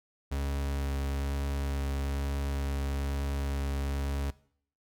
40% pulse tone with vibrato, 69.5 Hz, C#2, 5 cents sharp, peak -29 dBFS, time 0.31-4.31 s, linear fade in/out 10 ms, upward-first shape triangle, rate 1.1 Hz, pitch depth 10 cents each way, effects noise-tail reverb RT60 0.6 s tail -20 dB re dry

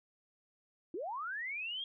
sine linear sweep, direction up, 302.8 to 3288 Hz, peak -37 dBFS, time 0.94-1.84 s, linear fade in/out 2 ms, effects none

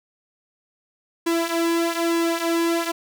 sawtooth tone with flanger, 335.3 Hz, E4, 30 cents sharp, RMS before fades -22 dBFS, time 1.26-2.92 s, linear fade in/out 10 ms, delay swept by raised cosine 1.6 to 4.4 ms, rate 1.1 Hz, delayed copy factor -0.7, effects none

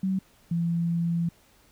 sine tone pair in turn, 190 / 169.27 Hz, F#3 / E3, +46 / +46 cents, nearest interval major second, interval 200 cents, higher first, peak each -23 dBFS, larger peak neither, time 0.03-0.19 / 0.51-1.29 s, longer second, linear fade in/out 5 ms, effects pink hiss -60 dBFS RMS until 1.71 s

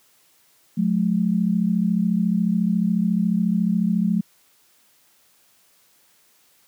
sine tone pair together, 180.3 / 214.4 Hz, F#3 / A3, -45 / -45 cents, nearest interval minor third, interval 300 cents, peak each -20 dBFS, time 0.77-4.21 s, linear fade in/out 10 ms, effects white hiss -59 dBFS RMS until 6.67 s + high-pass 100 Hz 12 dB/octave

